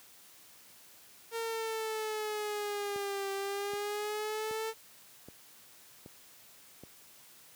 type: exponential two-way sweep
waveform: sawtooth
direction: down then up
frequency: 460 to 392 to 446.9 Hz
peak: -30 dBFS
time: 1.31-4.74 s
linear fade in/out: 50 ms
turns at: 3.32 s
type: click train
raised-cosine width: 2 ms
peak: -34 dBFS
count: 6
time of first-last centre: 2.96-6.836 s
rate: 1.29 Hz
effects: white hiss -57 dBFS RMS until 7.55 s + high-pass 80 Hz 12 dB/octave